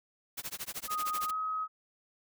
white noise with tremolo, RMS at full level -37 dBFS, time 0.37-1.31 s, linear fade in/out 10 ms, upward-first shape sine, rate 13 Hz, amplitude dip 100%
sine tone with pitch glide, 1244.5 to 1269.9 Hz, D#6 to D#6, 0 to +35 cents, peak -31 dBFS, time 0.87-1.68 s, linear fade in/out 50 ms, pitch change +35 cents, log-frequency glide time 1.25-1.34 s
effects none

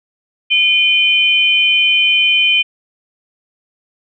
sine tone pair together, 2432 / 3070 Hz, D#7 / G7, -40 / -37 cents, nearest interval major third, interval 403 cents, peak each -12 dBFS, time 0.5-2.63 s, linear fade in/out 20 ms, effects none

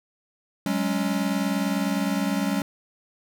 square chord, F# suspended second, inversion none, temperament equal with one note detuned, 187.91 / 207.7 / 277.2 Hz, F#3 / G#3 / C#4, +27 / 0 / 0 cents, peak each -28 dBFS, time 0.66-2.62 s, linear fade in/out 2 ms, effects none

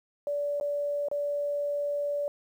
sine tone with dropouts, 578 Hz, D5, 28 cents flat, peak -27 dBFS, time 0.27-2.28 s, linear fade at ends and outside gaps 1 ms, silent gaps 0.6-0.61 / 1.085-1.114 s, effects 10-bit

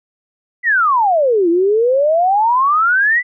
sine exponential two-way sweep, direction down then up, 2021 to 329.5 to 2021 Hz, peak -10 dBFS, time 0.63-3.23 s, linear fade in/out 50 ms, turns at 1.49 s, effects none

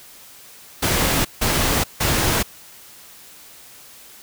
pink noise bursts, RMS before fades -19 dBFS, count 3, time 0.82-2.43 s, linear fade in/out 10 ms, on 430 ms, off 160 ms, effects white hiss -44 dBFS RMS until 4.22 s

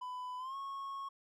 triangle tone with pitch glide, 1000 to 1096.8 Hz, B5 to C#6, +21 to -19 cents, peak -38 dBFS, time 0.01-1.09 s, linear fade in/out 10 ms, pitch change +160 cents, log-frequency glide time 0.38-0.56 s, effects none

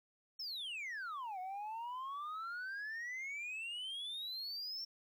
sine exponential two-way sweep, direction down then up, 5500 to 726 to 5500 Hz, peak -38 dBFS, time 0.39-4.85 s, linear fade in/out 10 ms, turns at 1.39 s, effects tanh soft clip ceiling -40 dBFS + 12-bit

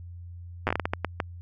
slowing click train, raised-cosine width 0.5 ms, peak -10 dBFS, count 11, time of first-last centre 0.67-1.202 s, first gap 8 ms, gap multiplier 1.39, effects added 87 Hz sine -39 dBFS peak until 1.41 s

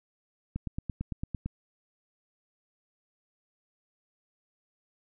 click train, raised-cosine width 5 ms, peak -20 dBFS, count 9, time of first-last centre 0.56-1.46 s, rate 8.89 Hz, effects none

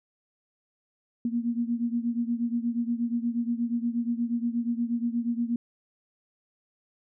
sine beating tone pair, 233.5 / 241.9 Hz, A#3 / B3, +3 / -36 cents, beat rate 8.4 Hz, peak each -27 / -30 dBFS, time 1.25-5.56 s, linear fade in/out 2 ms, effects none

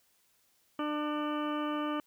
harmonic tone with a mistuned harmonic, 298.8 Hz, D4, 30 cents sharp, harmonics 1 / 2 / 3 / 4 / 5 / 6 / 8 / 9 / 10, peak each -33 / -39 / -43 / -37 / -47 / -51 / -51 / -55 / -47 dBFS, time 0.79-2 s, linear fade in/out 2 ms, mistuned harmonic 8, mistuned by -49 cents, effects white hiss -70 dBFS RMS until 2.06 s

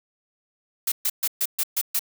blue noise bursts, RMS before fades -23 dBFS, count 7, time 0.87-1.993 s, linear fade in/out 5 ms, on 49 ms, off 130 ms, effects none

